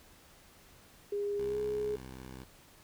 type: tone with pitch glide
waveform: sine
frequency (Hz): 407.6 to 419.3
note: G#4 to G#4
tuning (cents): -32 to +17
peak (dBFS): -31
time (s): 1.12-1.96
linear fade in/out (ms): 5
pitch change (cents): +49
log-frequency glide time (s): 1.45-1.59
type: tone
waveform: 10% pulse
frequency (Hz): 64.6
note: C2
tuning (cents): -21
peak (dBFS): -37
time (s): 1.38-2.44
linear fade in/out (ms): 10
effects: pink hiss -59 dBFS RMS until 2.83 s